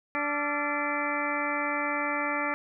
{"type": "harmonic tone with a mistuned harmonic", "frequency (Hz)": 291.6, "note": "D4", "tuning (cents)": -12, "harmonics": [1, 2, 3, 4, 5, 6, 7, 8], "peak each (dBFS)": [-35, -35, -35, -35, -35, -35, -35, -35], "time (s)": [0.15, 2.54], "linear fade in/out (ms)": 0, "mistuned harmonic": 5, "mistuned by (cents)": -110, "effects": []}